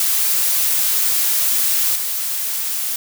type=noise with level steps; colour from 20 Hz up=blue; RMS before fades=-17 / -22 dBFS; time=0-2.96 s; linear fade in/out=2 ms; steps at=1.95 s; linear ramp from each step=10 ms; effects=none